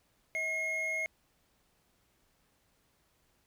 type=tone pair together; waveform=triangle; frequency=640.7 / 2155 Hz; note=E5 / C#7; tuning=-49 / -49 cents; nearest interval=octave + major sixth; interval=2100 cents; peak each=-39 / -30 dBFS; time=0.35-1.06 s; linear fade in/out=0 ms; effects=pink hiss -72 dBFS RMS until 3.46 s